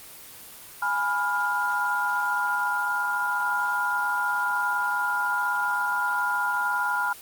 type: chord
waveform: sine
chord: F diminished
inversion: first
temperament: equal with one note detuned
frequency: 830.6 / 987.8 / 1408.3 Hz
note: Ab5 / Cb6 / F6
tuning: 0 / 0 / +14 cents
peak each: -29 / -27 / -25 dBFS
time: 0.82-7.13 s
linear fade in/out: 5 ms
effects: white hiss -44 dBFS RMS until 7.21 s + Opus 24 kbps